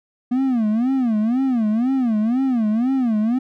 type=tone with vibrato; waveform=triangle; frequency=238.5 Hz; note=A#3; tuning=40 cents sharp; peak=-14 dBFS; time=0.31-3.39 s; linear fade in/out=10 ms; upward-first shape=sine; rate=2 Hz; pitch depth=210 cents each way; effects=none